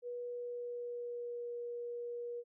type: tone with pitch glide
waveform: sine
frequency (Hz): 485.6 to 478.1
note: B4 to A#4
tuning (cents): -29 to +44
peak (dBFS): -39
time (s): 0.02-2.44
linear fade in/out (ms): 50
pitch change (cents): -27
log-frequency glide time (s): 0.27-1.52
effects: none